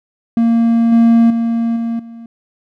triangle tone with level steps, 230.9 Hz, A#3, 16 cents flat, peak -7 / -4 / -11 / -14 / -28 dBFS, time 0.37-2.26 s, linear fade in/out 2 ms, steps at 0.92 / 1.3 / 1.76 / 1.99 s, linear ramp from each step 5 ms, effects none

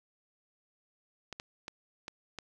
clicks, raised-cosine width 0.2 ms, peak -23 dBFS, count 5, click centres 1.327 / 1.399 / 1.681 / 2.081 / 2.387 s, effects none

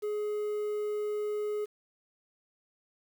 triangle tone with quantisation, 420 Hz, G#4, 19 cents sharp, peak -28 dBFS, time 0.02-1.66 s, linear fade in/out 20 ms, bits 9, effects none

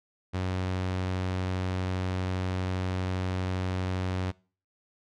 sawtooth tone, 92.5 Hz, F#2, in tune, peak -24 dBFS, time 0.33-4.32 s, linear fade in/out 20 ms, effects noise-tail reverb RT60 0.4 s tail -23 dB re dry + low-pass 5000 Hz 12 dB/octave

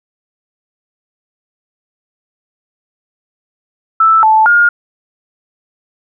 sine tone with pitch steps, 1320 / 874 / 1420 Hz, E6 / A5 / F6, +2 / -12 / +28 cents, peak -5 dBFS, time 4-4.69 s, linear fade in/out 5 ms, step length 230 ms, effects none

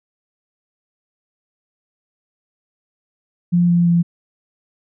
sine tone with pitch steps, 174.61 / 172.9 / 171.21 Hz, F3 / F3 / F3, 0 / -17 / -34 cents, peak -11 dBFS, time 3.52-4.03 s, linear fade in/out 20 ms, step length 170 ms, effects none

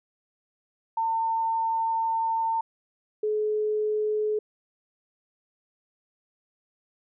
sine tone pair in turn, 903 / 426.2 Hz, A5 / G#4, +45 / +45 cents, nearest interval octave + minor second, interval 1300 cents, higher first, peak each -23 dBFS, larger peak neither, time 0.97-2.61 / 3.23-4.39 s, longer first, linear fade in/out 5 ms, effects none

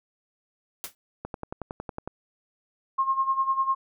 white noise with exponential decay, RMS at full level -31 dBFS, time 0.84-0.95 s, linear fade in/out 0 ms, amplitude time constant 22 ms
click train, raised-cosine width 1 ms, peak -19 dBFS, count 10, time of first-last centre 1.25-2.076 s, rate 10.9 Hz
sine tone with tremolo, 1071 Hz, C6, 40 cents sharp, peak -19 dBFS, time 2.98-3.75 s, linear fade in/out 10 ms, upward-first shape sine, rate 10 Hz, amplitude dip 75%
effects none

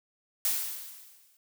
blue noise with exponential decay, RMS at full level -26 dBFS, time 0.45-1.37 s, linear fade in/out 1 ms, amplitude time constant 200 ms, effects none

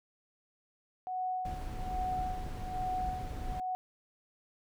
sine tone with tremolo, 740 Hz, F#5, in tune, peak -31 dBFS, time 1.07-3.75 s, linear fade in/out 0 ms, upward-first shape sine, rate 1.2 Hz, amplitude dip 90%
brown noise, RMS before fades -39 dBFS, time 1.45-3.6 s, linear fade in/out 2 ms
effects none

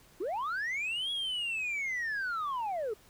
sine linear two-way sweep, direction up then down, 315.7 to 3352 to 400.9 Hz, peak -29 dBFS, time 0.2-2.94 s, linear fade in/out 10 ms, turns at 1.11 s, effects tanh soft clip ceiling -30 dBFS + pink hiss -60 dBFS RMS until 3.09 s

